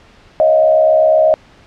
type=tone with frequency modulation; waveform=sine; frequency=630 Hz; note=D#5; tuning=21 cents sharp; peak=-7 dBFS; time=0.4-1.34 s; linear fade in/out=0 ms; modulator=67.9 Hz; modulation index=0.68; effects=pink hiss -45 dBFS RMS until 1.66 s + low-pass 4000 Hz 12 dB/octave